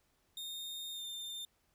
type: tone with pitch glide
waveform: 40% pulse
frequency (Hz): 3669 to 3606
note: A#7 to A7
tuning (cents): -28 to +42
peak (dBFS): -40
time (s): 0.37-1.45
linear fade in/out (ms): 2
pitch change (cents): -30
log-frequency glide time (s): 0.93-1.03
effects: pink hiss -75 dBFS RMS until 1.74 s